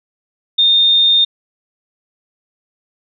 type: tone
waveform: sine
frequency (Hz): 3647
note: A#7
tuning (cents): -39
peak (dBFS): -8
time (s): 0.58-1.25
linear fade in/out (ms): 10
effects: none